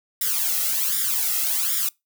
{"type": "noise with flanger", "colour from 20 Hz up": "blue", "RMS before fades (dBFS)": -23, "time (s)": [0.21, 1.89], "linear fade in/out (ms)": 5, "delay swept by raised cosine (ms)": [0.56, 1.54], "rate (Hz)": 1.3, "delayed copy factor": 0.95, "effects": ["noise-tail reverb RT60 0.2 s tail -25 dB re dry"]}